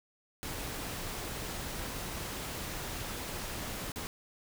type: noise with dropouts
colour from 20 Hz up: pink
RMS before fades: -39 dBFS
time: 0.43-4.07 s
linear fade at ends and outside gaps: 0 ms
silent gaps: 3.919-3.959 s
effects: none